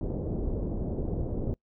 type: low-pass noise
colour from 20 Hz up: pink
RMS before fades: -31 dBFS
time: 0.01-1.54 s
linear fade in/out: 0 ms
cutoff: 520 Hz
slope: 24 dB/octave
effects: noise-tail reverb RT60 0.1 s tail -25 dB re dry